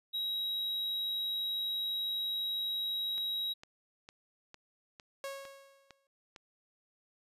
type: tone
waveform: triangle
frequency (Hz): 3838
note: A#7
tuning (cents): +50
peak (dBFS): -31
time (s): 0.13-3.54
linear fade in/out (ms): 20
type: click train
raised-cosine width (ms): 0.2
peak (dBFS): -32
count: 8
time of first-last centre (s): 3.18-6.362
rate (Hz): 2.2
type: tone with exponential decay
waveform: sawtooth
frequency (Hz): 549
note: C#5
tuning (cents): -17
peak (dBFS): -33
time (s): 5.24-6.07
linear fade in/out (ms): 1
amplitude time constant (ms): 180
effects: resampled to 32000 Hz